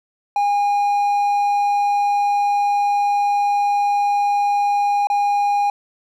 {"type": "tone with dropouts", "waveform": "triangle", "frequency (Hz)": 815, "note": "G#5", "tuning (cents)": -33, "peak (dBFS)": -13, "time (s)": [0.36, 5.7], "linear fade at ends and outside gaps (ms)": 2, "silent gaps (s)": [5.071, 5.1], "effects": []}